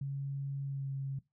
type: tone with pitch glide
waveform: sine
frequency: 138.59 to 136.29 Hz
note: C#3 to C#3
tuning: 0 to -29 cents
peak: -34 dBFS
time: 0.01-1.19 s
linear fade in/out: 5 ms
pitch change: -29 cents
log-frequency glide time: 0.65-0.9 s
effects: noise-tail reverb RT60 0.2 s tail -19 dB re dry